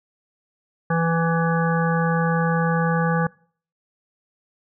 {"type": "harmonic tone with a mistuned harmonic", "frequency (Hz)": 165.9, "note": "E3", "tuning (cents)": 11, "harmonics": [1, 3, 5, 7, 9, 10], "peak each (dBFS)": [-20, -25, -27, -28, -30, -30], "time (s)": [0.9, 3.27], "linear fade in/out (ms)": 5, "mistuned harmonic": 10, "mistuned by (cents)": 25, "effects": ["noise-tail reverb RT60 0.5 s tail -24 dB re dry"]}